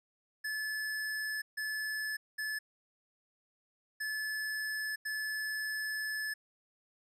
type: tone bursts at uneven times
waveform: square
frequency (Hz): 1729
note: A6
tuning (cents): -31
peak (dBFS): -35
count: 5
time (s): 0.44-1.42 / 1.57-2.17 / 2.38-2.59 / 4-4.96 / 5.05-6.34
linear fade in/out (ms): 10
effects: resampled to 32000 Hz + 12-bit